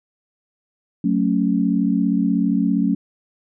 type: chord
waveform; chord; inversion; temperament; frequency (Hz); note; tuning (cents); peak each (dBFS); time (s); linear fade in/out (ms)
sine; F# minor; none; just; 185 / 222 / 277.5; F#3 / A3 / C#4; 0 / +16 / +2; -20; 1.04-2.95; 5
effects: none